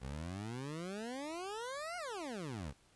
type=exponential two-way sweep; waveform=20% pulse; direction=up then down; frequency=61.7 to 730 to 61.7 Hz; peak=-36 dBFS; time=0-2.74 s; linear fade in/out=50 ms; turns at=1.97 s; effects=pink hiss -68 dBFS RMS until 2.95 s + resampled to 24000 Hz